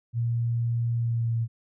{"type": "tone with pitch glide", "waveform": "sine", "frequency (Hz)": [117.5, 115.15], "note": ["A#2", "A#2"], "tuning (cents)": [14, -21], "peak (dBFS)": -23, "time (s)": [0.13, 1.48], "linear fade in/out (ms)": 50, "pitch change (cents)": -35, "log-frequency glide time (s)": [0.96, 1.37], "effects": []}